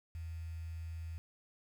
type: tone with quantisation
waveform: sine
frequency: 82.2 Hz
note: E2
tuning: 4 cents flat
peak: -40 dBFS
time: 0.15-1.18 s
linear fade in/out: 0 ms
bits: 10
effects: none